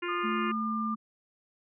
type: harmonic tone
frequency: 350.6 Hz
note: F4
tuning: 7 cents sharp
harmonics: 1 / 3 / 4 / 5 / 6 / 7 / 8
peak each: -34 / -39 / -40 / -41 / -42 / -42 / -43 dBFS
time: 0.02-0.52 s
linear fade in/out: 10 ms
type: tone with pitch glide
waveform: sine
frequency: 1222 to 1197.5 Hz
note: D#6 to D6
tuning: -32 to +33 cents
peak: -31 dBFS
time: 0.08-0.95 s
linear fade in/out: 10 ms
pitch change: -35 cents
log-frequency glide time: 0.3-0.76 s
type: tone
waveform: sine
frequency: 220 Hz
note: A3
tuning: in tune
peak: -31 dBFS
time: 0.23-0.96 s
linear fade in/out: 20 ms
effects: none